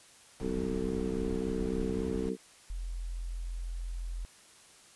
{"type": "harmonic tone", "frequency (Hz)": 63.6, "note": "C2", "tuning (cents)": -48, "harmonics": [3, 4, 5, 6, 7], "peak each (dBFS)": [-36, -37, -40, -38, -36], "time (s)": [0.4, 2.37], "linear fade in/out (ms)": 50}
{"type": "noise", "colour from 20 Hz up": "brown", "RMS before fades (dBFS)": -39, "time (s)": [0.4, 2.29], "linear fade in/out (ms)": 0}
{"type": "tone", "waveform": "sine", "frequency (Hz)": 42.97, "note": "F1", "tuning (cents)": -27, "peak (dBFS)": -34, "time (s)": [2.7, 4.25], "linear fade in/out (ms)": 0}
{"effects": ["white hiss -57 dBFS RMS until 4.95 s", "resampled to 24000 Hz"]}